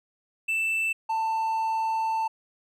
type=tone pair in turn; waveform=triangle; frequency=2654 / 890.5 Hz; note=E7 / A5; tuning=+11 / +21 cents; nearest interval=octave + perfect fifth; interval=1890 cents; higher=first; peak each=-22 dBFS; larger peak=neither; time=0.48-0.93 / 1.09-2.28 s; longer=second; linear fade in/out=10 ms; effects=none